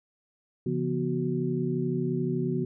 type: tone cluster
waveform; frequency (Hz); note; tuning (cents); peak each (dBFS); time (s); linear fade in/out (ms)
sine; 138.8 / 170.4 / 244.3 / 370.6; C#3 / F3 / B3 / F#4; +3 / -42 / -19 / +3; -31; 0.66-2.65; 5
effects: none